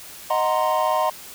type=chord; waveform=triangle; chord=C half-diminished seventh; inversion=first; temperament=equal; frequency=622.3 / 740 / 932.3 / 1046.5 Hz; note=Eb5 / Gb5 / Bb5 / C6; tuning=0 / 0 / 0 / 0 cents; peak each=-21 / -23 / -22 / -22 dBFS; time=0.3-1.1 s; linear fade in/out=5 ms; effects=white hiss -40 dBFS RMS until 1.34 s